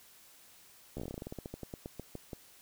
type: slowing click train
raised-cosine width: 2 ms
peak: -27 dBFS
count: 22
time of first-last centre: 0.97-2.332 s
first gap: 13 ms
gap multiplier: 1.14
effects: white hiss -59 dBFS RMS until 2.61 s